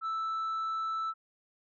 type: tone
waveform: sine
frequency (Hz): 1318.5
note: E6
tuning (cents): 0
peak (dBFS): -28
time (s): 0.01-1.14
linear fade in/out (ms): 50
effects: tanh soft clip ceiling -30 dBFS